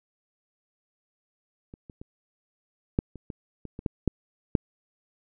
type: clicks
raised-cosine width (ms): 3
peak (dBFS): -30 / -30 / -28 / -9 / -28 / -23 / -25 / -24 / -13 / -9 / -7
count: 11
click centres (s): 1.739 / 1.898 / 2.015 / 2.989 / 3.157 / 3.302 / 3.653 / 3.791 / 3.862 / 4.077 / 4.552
effects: none